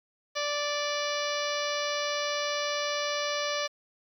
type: harmonic tone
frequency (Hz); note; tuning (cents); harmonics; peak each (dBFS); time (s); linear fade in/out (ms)
585; D5; -7; 1 / 2 / 3 / 4 / 5 / 6 / 7 / 8 / 9 / 10; -32 / -35 / -37 / -38 / -39 / -40 / -40 / -41 / -42 / -42; 0.35-3.68; 20
effects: 10-bit